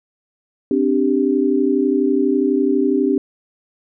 sine chord, C suspended second, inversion none, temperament equal, 261.6 / 293.7 / 392 Hz, C4 / D4 / G4, 0 / 0 / 0 cents, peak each -18 dBFS, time 0.71-3.18 s, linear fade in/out 2 ms, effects none

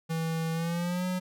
square tone with pitch glide, 162.9 to 182.85 Hz, E3 to F#3, -20 to -20 cents, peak -29 dBFS, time 0.09-1.2 s, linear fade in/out 20 ms, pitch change +200 cents, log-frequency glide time 0.53-1.06 s, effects none

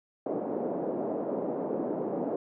white band-pass noise, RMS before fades -32 dBFS, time 0.26-2.36 s, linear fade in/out 2 ms, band 200 to 610 Hz, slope 24 dB/octave, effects none

